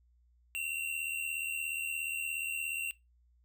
square tone pair together, 2683 / 2760 Hz, E7 / F7, +30 / -21 cents, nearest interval unison, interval 49 cents, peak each -40 / -36 dBFS, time 0.55-2.91 s, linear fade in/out 0 ms, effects noise-tail reverb RT60 0.2 s tail -19 dB re dry + added 60 Hz sine -64 dBFS peak until 3.44 s

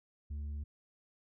sine tone with tanh clipping, 73.42 Hz, D2, in tune, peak -38 dBFS, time 0.3-0.64 s, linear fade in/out 10 ms, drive 4 dB, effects none

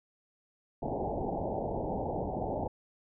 white low-pass noise, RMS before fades -34 dBFS, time 0.82-2.68 s, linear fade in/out 10 ms, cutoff 870 Hz, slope 96 dB/octave, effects none

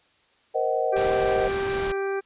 sine chord, C half-diminished seventh, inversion third, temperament just, 470.9 / 523.3 / 627.9 / 753.5 Hz, Bb4 / C5 / Eb5 / Gb5, +18 / 0 / +16 / +31 cents, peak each -27 dBFS, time 0.54-1.49 s, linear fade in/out 20 ms
harmonic tone, 392 Hz, G4, in tune, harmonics 1 / 2 / 3 / 4 / 5 / 6, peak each -25 / -35 / -38 / -35 / -47 / -42 dBFS, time 0.92-2.21 s, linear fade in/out 20 ms
pink noise, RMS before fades -33 dBFS, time 0.96-1.92 s, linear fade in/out 5 ms
effects white hiss -62 dBFS RMS until 2.25 s + resampled to 8000 Hz

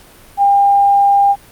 sine tone, 801 Hz, G5, 37 cents sharp, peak -7 dBFS, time 0.37-1.36 s, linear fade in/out 50 ms, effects pink hiss -42 dBFS RMS until 1.51 s + Opus 48 kbps

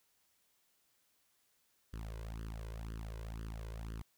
sawtooth tone with flanger, 55 Hz, A1, in tune, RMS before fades -44 dBFS, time 1.93-4.02 s, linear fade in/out 5 ms, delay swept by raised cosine 0.63 to 2.03 ms, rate 2 Hz, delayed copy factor +1, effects white hiss -75 dBFS RMS until 4.17 s

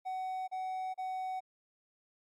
triangle tone bursts, 750 Hz, F#5, 23 cents sharp, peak -33 dBFS, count 3, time 0.05-1.406 s, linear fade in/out 20 ms, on 430 ms, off 33 ms, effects AAC 64 kbps

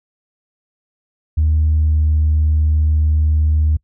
sine tone with pitch glide, 77.5 to 76.88 Hz, D#2 to D#2, -6 to -20 cents, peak -10 dBFS, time 1.37-3.77 s, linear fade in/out 10 ms, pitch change -14 cents, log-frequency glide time 1.75-2.01 s, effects noise-tail reverb RT60 0.1 s tail -25 dB re dry + tanh soft clip ceiling -8 dBFS

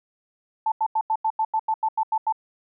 sine tone bursts, 880 Hz, A5, in tune, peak -19 dBFS, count 12, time 0.66-2.325 s, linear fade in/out 5 ms, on 59 ms, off 87 ms, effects none

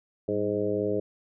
harmonic tone with a mistuned harmonic, 103.83 Hz, G#2, in tune, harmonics 1 / 2 / 3 / 4 / 5 / 6, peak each -37 / -35 / -32 / -28 / -31 / -35 dBFS, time 0.28-1 s, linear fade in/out 5 ms, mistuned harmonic 2, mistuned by -78 cents, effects none

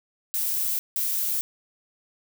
violet noise bursts at uneven times, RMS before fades -26 dBFS, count 2, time 0.34-0.79 / 0.96-1.41 s, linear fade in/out 0 ms, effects none

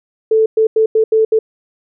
sine tone bursts at uneven times, 440.6 Hz, A4, 2 cents sharp, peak -8 dBFS, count 6, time 0.31-0.46 / 0.57-0.67 / 0.76-0.86 / 0.95-1.04 / 1.12-1.25 / 1.32-1.39 s, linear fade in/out 5 ms, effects none

